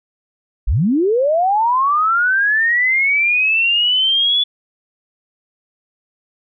sine linear sweep, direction up, 32.7 to 3452 Hz, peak -12 dBFS, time 0.67-4.44 s, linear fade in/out 10 ms, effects none

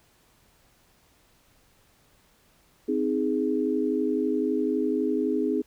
sine chord, Ab major, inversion first, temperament just, 259.6 / 311.5 / 415.3 Hz, C4 / Eb4 / Ab4, -13 / +2 / 0 cents, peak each -27 dBFS, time 2.88-5.62 s, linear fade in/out 10 ms, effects pink hiss -62 dBFS RMS until 5.66 s

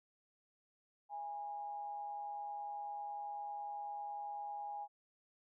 sine tone with amplitude modulation, 821 Hz, G#5, 20 cents flat, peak -39 dBFS, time 1.09-4.88 s, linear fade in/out 50 ms, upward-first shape sine, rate 150 Hz, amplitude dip 45%, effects none

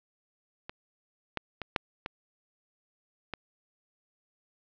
clicks, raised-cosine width 0.3 ms, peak -22 / -14 / -19 / -9 / -18 / -18 dBFS, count 6, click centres 0.695 / 1.373 / 1.617 / 1.762 / 2.061 / 3.337 s, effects low-pass 4000 Hz 12 dB/octave

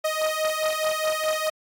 sawtooth beating tone pair, 622.3 / 627.1 Hz, D#5 / D#5, 0 / +13 cents, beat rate 4.8 Hz, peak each -22 dBFS, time 0.04-1.5 s, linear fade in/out 10 ms, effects AAC 64 kbps

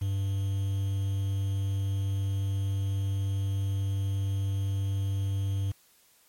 triangle tone with quantisation, 98 Hz, G2, in tune, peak -24 dBFS, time 0.01-5.72 s, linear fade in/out 10 ms, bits 8, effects white hiss -62 dBFS RMS until 6.28 s + MP3 64 kbps

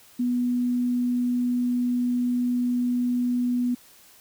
sine tone, 245.4 Hz, B3, 11 cents flat, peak -21 dBFS, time 0.19-3.75 s, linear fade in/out 10 ms, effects white hiss -53 dBFS RMS until 4.2 s

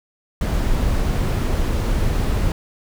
brown noise, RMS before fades -19 dBFS, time 0.41-2.52 s, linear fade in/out 2 ms, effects none

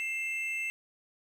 triangle tone pair together, 2112 / 2659 Hz, C7 / E7, +16 / +14 cents, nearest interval major third, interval 398 cents, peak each -35 / -31 dBFS, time 0-0.7 s, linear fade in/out 0 ms, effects none

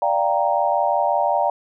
sine chord, G minor seventh, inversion second, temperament equal, 587.3 / 698.5 / 784 / 932.3 Hz, D5 / F5 / G5 / Bb5, 0 / 0 / 0 / 0 cents, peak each -22 dBFS, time 0.02-1.5 s, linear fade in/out 2 ms, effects none

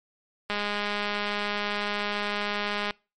click train, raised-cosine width 0.3 ms, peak -13 dBFS, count 497, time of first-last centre 0.5-2.908 s, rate 206 Hz, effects noise-tail reverb RT60 0.3 s tail -25 dB re dry + MP3 48 kbps

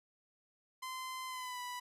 sawtooth tone with pitch glide, 1033 to 986.9 Hz, C6 to B5, -22 to -2 cents, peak -37 dBFS, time 0.82-1.8 s, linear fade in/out 10 ms, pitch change -80 cents, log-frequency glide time 1.27-1.6 s, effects resampled to 32000 Hz

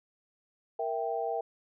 sine chord, E diminished, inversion second, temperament equal, 466.2 / 659.3 / 784 Hz, Bb4 / E5 / G5, 0 / 0 / 0 cents, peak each -34 dBFS, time 0.79-1.41 s, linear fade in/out 5 ms, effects none

